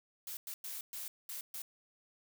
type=noise bursts at uneven times; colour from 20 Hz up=blue; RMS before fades=-43 dBFS; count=6; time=0.27-0.37 / 0.47-0.54 / 0.64-0.81 / 0.93-1.08 / 1.29-1.41 / 1.54-1.62 s; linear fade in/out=2 ms; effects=none